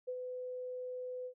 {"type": "tone with ADSR envelope", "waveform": "sine", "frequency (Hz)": 503, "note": "B4", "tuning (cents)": 32, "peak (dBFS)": -35, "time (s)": [0.07, 1.34], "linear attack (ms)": 18, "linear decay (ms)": 60, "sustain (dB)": -4, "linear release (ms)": 82, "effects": []}